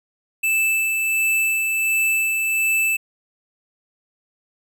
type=tone with tremolo; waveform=square; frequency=2637 Hz; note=E7; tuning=in tune; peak=-17 dBFS; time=0.43-2.97 s; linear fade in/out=10 ms; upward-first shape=sine; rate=1.4 Hz; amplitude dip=30%; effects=none